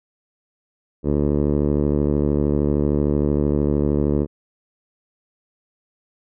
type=tone with low-pass filter; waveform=10% pulse; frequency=73.1 Hz; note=D2; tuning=7 cents flat; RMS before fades=-19 dBFS; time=1.03-4.27 s; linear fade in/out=50 ms; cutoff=460 Hz; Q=1.3; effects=none